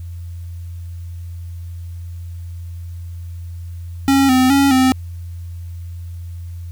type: tone with pitch steps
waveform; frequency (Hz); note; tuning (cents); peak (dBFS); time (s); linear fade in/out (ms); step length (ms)
square; 273.2 / 257.1 / 277.5 / 259.6; C#4 / C4 / C#4 / C4; -25 / -30 / +2 / -13; -11; 4.08-4.92; 0; 210
effects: added 86 Hz sine -27 dBFS peak until 6.71 s + white hiss -54 dBFS RMS until 6.71 s